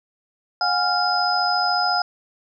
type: tone cluster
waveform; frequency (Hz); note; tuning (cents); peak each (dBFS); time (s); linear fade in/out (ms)
sine; 724 / 818 / 1390 / 5040; F#5 / G#5 / F6 / D#8; -38 / -26 / -9 / +21; -22 / -25 / -24 / -23; 0.61-2.02; 2
effects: none